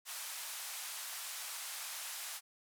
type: band-pass noise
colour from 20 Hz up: white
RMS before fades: -44 dBFS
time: 0.05-2.41 s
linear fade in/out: 50 ms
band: 730 to 13000 Hz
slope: 24 dB/octave
effects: none